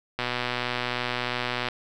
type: click train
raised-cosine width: 0.3 ms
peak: -11 dBFS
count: 185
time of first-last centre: 0.19-1.686 s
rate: 123 Hz
effects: none